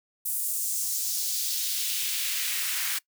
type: noise with high-pass filter sweep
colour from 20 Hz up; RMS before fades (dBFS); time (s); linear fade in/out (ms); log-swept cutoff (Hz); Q
white; -29; 0.25-2.99; 10; 10000 to 1500; 1.4
effects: noise-tail reverb RT60 0.1 s tail -22 dB re dry